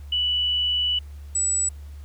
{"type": "tone pair in turn", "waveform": "sine", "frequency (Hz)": [2960, 7875], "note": ["F#7", "B8"], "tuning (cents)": [0, -6], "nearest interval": "octave + perfect fourth", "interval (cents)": 1694, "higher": "second", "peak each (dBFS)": -20, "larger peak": "neither", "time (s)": [[0.12, 0.99], [1.35, 1.69]], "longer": "first", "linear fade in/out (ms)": 5, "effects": ["added 72 Hz sine -36 dBFS peak until 2.04 s", "pink hiss -57 dBFS RMS until 2.04 s"]}